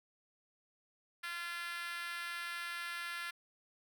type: tone with high-pass filter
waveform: 5% pulse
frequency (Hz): 344.2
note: F4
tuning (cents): -25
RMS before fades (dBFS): -42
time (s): 1.23-3.31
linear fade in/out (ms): 10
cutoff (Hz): 1500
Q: 3
effects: none